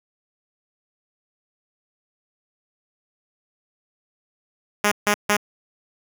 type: tone bursts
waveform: 5% pulse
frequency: 207.1 Hz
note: G#3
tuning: 5 cents flat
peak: -5 dBFS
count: 3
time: 4.84-5.368 s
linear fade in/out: 5 ms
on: 76 ms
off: 150 ms
effects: none

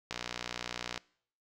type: click train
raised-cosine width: 0.2 ms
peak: -18 dBFS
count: 53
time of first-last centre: 0.11-0.977 s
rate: 60 Hz
effects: noise-tail reverb RT60 0.6 s tail -24 dB re dry

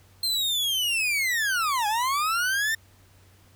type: linear two-way sweep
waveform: 40% pulse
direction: down then up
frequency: 4186 to 816 to 1820 Hz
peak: -22 dBFS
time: 0.23-2.75 s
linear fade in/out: 5 ms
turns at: 1.87 s
effects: added 94 Hz sine -55 dBFS peak until 3.55 s + pink hiss -59 dBFS RMS until 3.55 s

